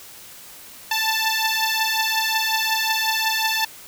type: beating tone pair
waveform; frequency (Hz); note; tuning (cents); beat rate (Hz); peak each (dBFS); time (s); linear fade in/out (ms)
10% pulse; 880 / 885.5; A5 / A5; 0 / +11; 5.5; -14; 0.91-3.65; 5
effects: white hiss -42 dBFS RMS until 3.87 s